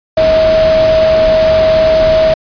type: tone in noise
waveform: sine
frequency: 637 Hz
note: D#5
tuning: 41 cents sharp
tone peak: -6 dBFS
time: 0.17-2.34 s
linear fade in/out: 5 ms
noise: pink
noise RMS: -18 dBFS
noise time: 0.17-2.34 s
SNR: +9 dB
effects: resampled to 11025 Hz